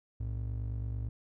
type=ring-modulated tone; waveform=triangle; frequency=85.7 Hz; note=F2; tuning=32 cents flat; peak=-28 dBFS; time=0.2-1.09 s; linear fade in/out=5 ms; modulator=24.5 Hz; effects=none